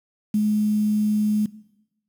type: tone with quantisation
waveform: sine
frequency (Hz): 211.3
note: G#3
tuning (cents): +30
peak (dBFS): -17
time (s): 0.34-1.46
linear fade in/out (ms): 5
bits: 7
effects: noise-tail reverb RT60 0.9 s tail -19 dB re dry